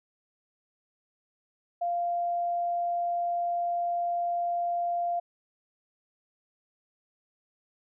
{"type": "tone", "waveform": "sine", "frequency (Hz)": 695, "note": "F5", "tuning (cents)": -9, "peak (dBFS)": -26, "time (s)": [1.81, 5.2], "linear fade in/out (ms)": 10, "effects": []}